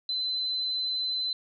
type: tone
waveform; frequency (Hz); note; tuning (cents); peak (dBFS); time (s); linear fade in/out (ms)
sine; 4044; B7; +40; -27; 0.09-1.33; 2
effects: none